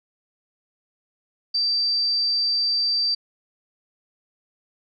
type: tone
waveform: sine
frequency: 4668 Hz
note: D8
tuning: 11 cents flat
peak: -19 dBFS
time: 1.54-3.15 s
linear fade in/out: 10 ms
effects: none